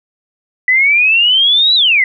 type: exponential two-way sweep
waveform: sine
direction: up then down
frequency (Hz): 1975.5 to 4001 to 1975.5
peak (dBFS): -7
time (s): 0.68-2.04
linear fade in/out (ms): 2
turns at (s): 1.75
effects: none